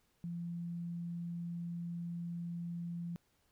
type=tone; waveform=sine; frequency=171.3 Hz; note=F3; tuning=33 cents flat; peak=-38 dBFS; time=0.24-3.16 s; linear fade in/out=0 ms; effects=pink hiss -75 dBFS RMS until 3.51 s